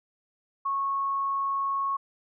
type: tone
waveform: sine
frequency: 1100 Hz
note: C#6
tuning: 14 cents flat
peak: -25 dBFS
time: 0.65-1.97 s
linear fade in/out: 10 ms
effects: none